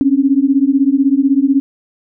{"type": "beating tone pair", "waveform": "sine", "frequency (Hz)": [266.4, 282.4], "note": ["C4", "C#4"], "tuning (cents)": [31, 32], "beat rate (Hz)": 16, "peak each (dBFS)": -12, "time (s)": [0.01, 1.6], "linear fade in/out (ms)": 0, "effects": []}